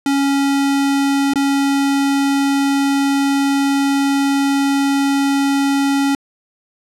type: tone with dropouts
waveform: square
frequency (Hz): 277.7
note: C#4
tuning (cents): +3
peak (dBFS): -14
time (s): 0.06-6.15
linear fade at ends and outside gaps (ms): 2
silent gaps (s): 1.336-1.357
effects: low-pass 11000 Hz 12 dB/octave